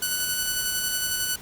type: tone with tremolo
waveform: 5% pulse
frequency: 1488 Hz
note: F#6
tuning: 9 cents sharp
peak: -12 dBFS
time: 0.02-1.36 s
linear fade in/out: 5 ms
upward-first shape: square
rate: 11 Hz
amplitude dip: 25%
effects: pink hiss -44 dBFS RMS until 1.41 s + Opus 48 kbps